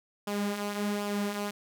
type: tone with flanger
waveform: sawtooth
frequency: 205 Hz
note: G#3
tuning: 22 cents flat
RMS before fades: -32 dBFS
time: 0.27-1.51 s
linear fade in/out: 5 ms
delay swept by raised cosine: 0.48 to 5.48 ms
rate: 1.3 Hz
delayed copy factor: -0.5
effects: none